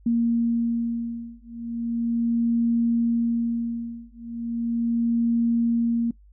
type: beating tone pair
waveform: sine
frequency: 233.1 / 233.47 Hz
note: A#3 / A#3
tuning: 0 / +3 cents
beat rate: 0.37 Hz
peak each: -24 dBFS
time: 0.06-6.11 s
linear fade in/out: 5 ms
effects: noise-tail reverb RT60 0.1 s tail -20 dB re dry + added 50 Hz sine -49 dBFS peak until 6.32 s